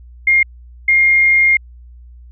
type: tone pair in turn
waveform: sine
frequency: 2126 / 2126 Hz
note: C7 / C7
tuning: +27 / +27 cents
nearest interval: unison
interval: 0 cents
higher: neither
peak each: -8 dBFS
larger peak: neither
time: 0.27-0.43 / 0.88-1.57 s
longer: second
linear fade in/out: 5 ms
effects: added 60 Hz sine -36 dBFS peak until 2.31 s